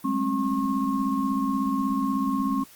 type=tone cluster; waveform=sine; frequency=196 / 212.5 / 268.8 / 1081 Hz; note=G3 / G#3 / C4 / C#6; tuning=0 / +40 / +47 / -44 cents; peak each=-32 / -29 / -25 / -29 dBFS; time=0.04-2.64 s; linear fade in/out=10 ms; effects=white hiss -51 dBFS RMS until 2.75 s + Opus 32 kbps